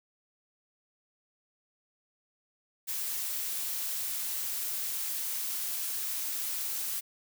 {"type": "noise", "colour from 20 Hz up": "blue", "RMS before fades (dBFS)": -34, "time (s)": [2.87, 7.01], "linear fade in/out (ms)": 20, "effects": []}